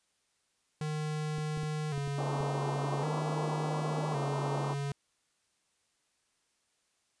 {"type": "tone with vibrato", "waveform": "square", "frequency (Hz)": 146.83, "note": "D3", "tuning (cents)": 0, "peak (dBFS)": -33, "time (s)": [0.81, 4.92], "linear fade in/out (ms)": 2, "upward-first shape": "square", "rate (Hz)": 0.45, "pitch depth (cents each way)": 71}
{"type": "clicks", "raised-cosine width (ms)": 3, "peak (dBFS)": -30, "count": 6, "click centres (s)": [1.383, 1.574, 1.633, 1.979, 2.076, 2.406]}
{"type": "band-pass noise", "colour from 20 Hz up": "white", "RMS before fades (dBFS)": -37, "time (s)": [2.18, 4.74], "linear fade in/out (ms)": 5, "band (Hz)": [210, 1100], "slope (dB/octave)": 48}
{"effects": ["white hiss -75 dBFS RMS until 7.2 s", "resampled to 22050 Hz"]}